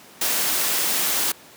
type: noise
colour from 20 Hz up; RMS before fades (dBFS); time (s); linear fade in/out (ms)
white; -22; 0.21-1.32; 5
effects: pink hiss -46 dBFS RMS until 1.56 s + high-pass 200 Hz 12 dB/octave